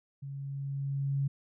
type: tone with level ramp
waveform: sine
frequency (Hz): 138.59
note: C#3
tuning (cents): 0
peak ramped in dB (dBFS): -38 to -26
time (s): 0.22-1.28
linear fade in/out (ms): 10
effects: none